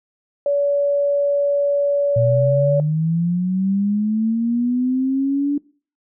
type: tone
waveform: sine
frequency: 570 Hz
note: C#5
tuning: 48 cents sharp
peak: -15 dBFS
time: 0.46-2.8 s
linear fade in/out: 2 ms
type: linear sweep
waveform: sine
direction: up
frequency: 116.54 to 289.7 Hz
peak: -16 dBFS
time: 2.16-5.58 s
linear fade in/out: 5 ms
effects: noise-tail reverb RT60 0.4 s tail -22 dB re dry